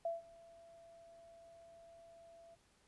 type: tone with ADSR envelope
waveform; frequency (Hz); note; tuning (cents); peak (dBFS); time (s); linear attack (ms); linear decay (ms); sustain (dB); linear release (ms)
sine; 671; E5; +31; -34; 0.05-2.56; 4; 160; -23; 24
effects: pink hiss -72 dBFS RMS until 2.87 s + resampled to 24000 Hz